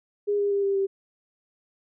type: tone with pitch steps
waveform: sine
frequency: 410 / 405.1 / 400.2 / 395.3 / 390.6 Hz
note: G#4 / G#4 / G4 / G4 / G4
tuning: -22 / -43 / +36 / +15 / -6 cents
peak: -21 dBFS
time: 0.27-0.87 s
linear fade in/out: 20 ms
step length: 120 ms
effects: none